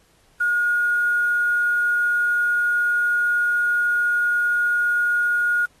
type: tone with quantisation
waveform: sine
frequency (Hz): 1436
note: F6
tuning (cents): +48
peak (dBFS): -17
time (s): 0.4-5.66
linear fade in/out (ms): 10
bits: 7
effects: pink hiss -59 dBFS RMS until 5.8 s + AAC 32 kbps